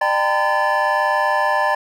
triangle tone cluster, 601 / 791 / 912 / 1013 / 1736 Hz, D5 / G5 / A#5 / B5 / A6, +40 / +15 / -38 / +44 / -24 cents, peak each -20 dBFS, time 0.01-1.75 s, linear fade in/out 5 ms, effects none

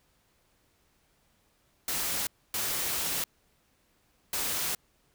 white noise bursts at uneven times, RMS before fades -31 dBFS, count 3, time 1.88-2.27 / 2.54-3.24 / 4.33-4.75 s, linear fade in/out 2 ms, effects pink hiss -69 dBFS RMS until 5.14 s

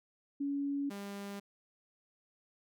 sine / sawtooth tone pair in turn, 281.8 / 200.4 Hz, C#4 / G3, +29 / +38 cents, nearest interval tritone, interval 591 cents, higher first, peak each -32 / -37 dBFS, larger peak first, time 0.4-0.9 / 0.9-1.4 s, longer neither, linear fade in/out 10 ms, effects none

